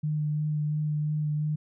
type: tone with vibrato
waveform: sine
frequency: 151.1 Hz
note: D3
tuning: 50 cents sharp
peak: -25 dBFS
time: 0.03-1.56 s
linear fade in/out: 10 ms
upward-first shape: sine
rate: 2.9 Hz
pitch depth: 14 cents each way
effects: none